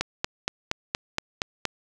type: click train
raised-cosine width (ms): 0.2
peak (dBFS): -7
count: 8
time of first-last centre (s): 0.01-1.653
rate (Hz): 4.26
effects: none